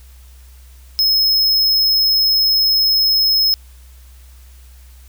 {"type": "tone", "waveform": "square", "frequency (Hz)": 5170, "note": "E8", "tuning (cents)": -34, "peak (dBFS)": -12, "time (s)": [0.99, 3.54], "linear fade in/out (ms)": 0, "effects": ["added 63 Hz sine -39 dBFS peak until 5.08 s", "white hiss -51 dBFS RMS until 5.08 s"]}